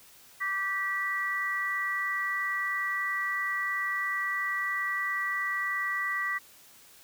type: harmonic tone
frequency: 389.9 Hz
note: G4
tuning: 9 cents flat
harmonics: 3 / 4 / 5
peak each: -34 / -40 / -29 dBFS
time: 0.4-6.39 s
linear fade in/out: 20 ms
effects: white hiss -55 dBFS RMS until 7.03 s